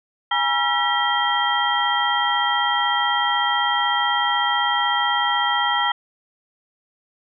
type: tone cluster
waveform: sine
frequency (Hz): 825 / 961 / 1349 / 1935 / 3192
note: G#5 / B5 / E6 / B6 / G7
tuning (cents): -12 / -48 / +40 / -36 / +31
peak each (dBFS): -24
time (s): 0.31-5.92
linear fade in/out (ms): 5
effects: none